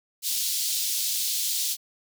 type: high-pass noise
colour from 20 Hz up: pink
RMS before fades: -27 dBFS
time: 0.22-1.77 s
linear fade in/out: 50 ms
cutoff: 3700 Hz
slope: 24 dB/octave
effects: none